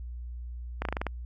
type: slowing click train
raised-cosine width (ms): 0.5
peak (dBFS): -15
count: 7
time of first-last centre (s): 0.82-1.067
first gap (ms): 32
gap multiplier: 1.1
effects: added 60 Hz sine -36 dBFS peak until 1.25 s